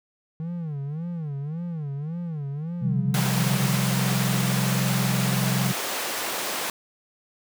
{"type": "tone with vibrato", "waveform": "triangle", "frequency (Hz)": 155.56, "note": "D#3", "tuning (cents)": 0, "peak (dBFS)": -26, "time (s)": [0.4, 3.77], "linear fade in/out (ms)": 0, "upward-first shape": "sine", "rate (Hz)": 1.8, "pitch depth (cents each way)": 200}
{"type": "chord", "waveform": "sine", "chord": "C suspended fourth", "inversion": "none", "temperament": "equal", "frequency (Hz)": [130.81, 174.61, 196], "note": ["C3", "F3", "G3"], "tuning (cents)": [0, 0, 0], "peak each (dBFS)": [-24, -28, -27], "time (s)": [2.81, 5.73], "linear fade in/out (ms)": 20}
{"type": "high-pass noise", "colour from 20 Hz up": "pink", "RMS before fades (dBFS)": -29, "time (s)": [3.14, 6.7], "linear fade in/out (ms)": 2, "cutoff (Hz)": 420, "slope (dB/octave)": 12}
{"effects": []}